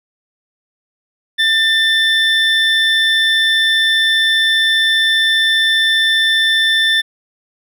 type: tone pair together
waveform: triangle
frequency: 1790 / 3535 Hz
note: A6 / A7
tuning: +29 / +7 cents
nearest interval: octave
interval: 1178 cents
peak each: -12 dBFS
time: 1.38-7.02 s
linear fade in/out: 20 ms
effects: none